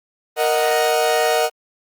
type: chord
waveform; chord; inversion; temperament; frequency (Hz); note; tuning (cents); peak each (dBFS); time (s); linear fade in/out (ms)
40% pulse; D# minor; second; equal; 466.2 / 622.3 / 740; A#4 / D#5 / F#5; 0 / 0 / 0; -19; 0.36-1.5; 50
effects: Opus 32 kbps